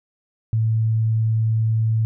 sine tone, 111.3 Hz, A2, 20 cents sharp, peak -16 dBFS, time 0.53-2.05 s, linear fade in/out 0 ms, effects none

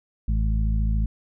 harmonic tone, 53.9 Hz, A1, 35 cents flat, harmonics 1 / 2 / 3 / 4, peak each -20 / -29 / -32 / -33 dBFS, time 0.28-1.06 s, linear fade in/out 5 ms, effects none

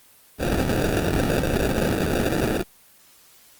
white noise with sample-and-hold, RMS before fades -22 dBFS, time 0.38-2.64 s, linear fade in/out 50 ms, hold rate 1050 Hz, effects white hiss -53 dBFS RMS until 3.59 s + Opus 24 kbps

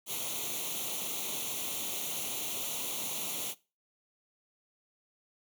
white noise with comb filter, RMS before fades -36 dBFS, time 0.06-3.55 s, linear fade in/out 50 ms, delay 0.3 ms, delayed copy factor +0.8, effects noise-tail reverb RT60 0.3 s tail -20 dB re dry + high-pass 150 Hz 12 dB/octave

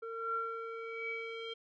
square tone with low-pass filter sweep, 455.2 Hz, A#4, 41 cents flat, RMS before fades -40 dBFS, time 0.02-1.54 s, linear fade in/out 10 ms, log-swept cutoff 1100 to 3100 Hz, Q 9.8, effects none

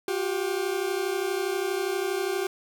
40% pulse tone pair together, 358.8 / 391.2 Hz, F4 / G4, +47 / -4 cents, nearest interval minor second, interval 149 cents, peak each -29 / -27 dBFS, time 0.08-2.47 s, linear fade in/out 2 ms, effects none

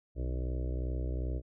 harmonic tone, 62.6 Hz, B1, 24 cents sharp, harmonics 1 / 2 / 4 / 5 / 6 / 7 / 8 / 9 / 10, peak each -32 / -40 / -48 / -45 / -48 / -49 / -52 / -51 / -53 dBFS, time 0.15-1.42 s, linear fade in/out 50 ms, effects none

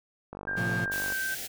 click train, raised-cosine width 1 ms, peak -25 dBFS, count 40, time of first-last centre 0.33-1.123 s, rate 49.2 Hz
sine tone with pitch glide, 1593 to 1557.5 Hz, G6 to G6, +27 to -12 cents, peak -29 dBFS, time 0.47-1.35 s, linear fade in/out 10 ms, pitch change -39 cents, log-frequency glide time 0.89-1.18 s
35% pulse chord, F major, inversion first, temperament equal with one note detuned, 112.38 / 130.81 / 174.61 Hz, A2 / C3 / F3, +37 / 0 / 0 cents, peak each -31 / -36 / -31 dBFS, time 0.56-0.86 s, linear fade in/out 20 ms
white band-stop noise, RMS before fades -37 dBFS, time 0.91-1.48 s, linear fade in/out 20 ms, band 840 to 1400 Hz, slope 96 dB/octave
effects none

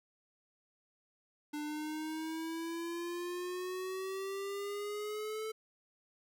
square exponential sweep, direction up, 296.4 to 440 Hz, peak -38 dBFS, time 1.53-5.52 s, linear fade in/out 10 ms, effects none

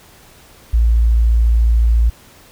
sine tone, 57 Hz, A#1, 38 cents flat, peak -9 dBFS, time 0.73-2.1 s, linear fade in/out 10 ms, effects pink hiss -45 dBFS RMS until 2.51 s

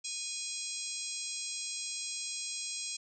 harmonic tone with a mistuned harmonic, 823 Hz, G#5, 16 cents flat, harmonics 3 / 4 / 5 / 6 / 7 / 8 / 9 / 10, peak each -46 / -47 / -45 / -45 / -44 / -42 / -45 / -45 dBFS, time 0.04-2.97 s, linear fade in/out 10 ms, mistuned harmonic 7, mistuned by -52 cents, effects none

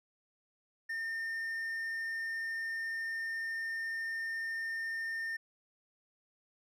triangle tone, 1814 Hz, A#6, 48 cents flat, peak -33 dBFS, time 0.89-5.37 s, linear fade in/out 10 ms, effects none

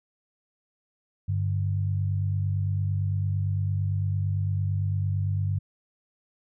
sine tone pair together, 98.04 / 146.9 Hz, G2 / D3, +1 / +1 cents, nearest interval perfect fifth, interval 700 cents, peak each -24 / -31 dBFS, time 1.28-5.59 s, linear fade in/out 10 ms, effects none

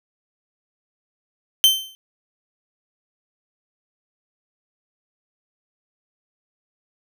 40% pulse tone with exponential decay, 3099 Hz, G7, 21 cents flat, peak -7 dBFS, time 1.64-1.95 s, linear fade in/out 0 ms, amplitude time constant 67 ms, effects none

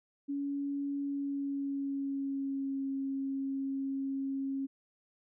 sine tone with pitch glide, 281.7 to 271.6 Hz, C#4 to C#4, +28 to -35 cents, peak -32 dBFS, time 0.28-4.67 s, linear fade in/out 20 ms, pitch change -63 cents, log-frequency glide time 1.02-2.88 s, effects none

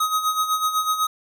square tone with tremolo, 1261 Hz, D#6, 23 cents sharp, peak -18 dBFS, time 0-1.07 s, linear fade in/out 5 ms, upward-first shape sine, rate 8 Hz, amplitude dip 65%, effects none

